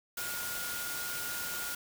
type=tone in noise; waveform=sine; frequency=1426 Hz; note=F6; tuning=36 cents sharp; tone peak=-40 dBFS; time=0.17-1.75 s; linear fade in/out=5 ms; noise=white; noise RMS=-38 dBFS; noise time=0.17-1.75 s; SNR=-5 dB; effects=none